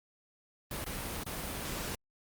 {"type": "noise with dropouts", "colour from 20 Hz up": "pink", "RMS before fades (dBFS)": -38, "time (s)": [0.71, 1.95], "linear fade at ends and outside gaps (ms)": 2, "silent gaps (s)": [[0.843, 0.863], [1.236, 1.263]], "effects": ["Opus 32 kbps"]}